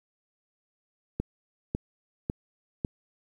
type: click train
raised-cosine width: 3 ms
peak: -15 dBFS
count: 4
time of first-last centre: 1.2-2.848 s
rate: 1.82 Hz
effects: 9-bit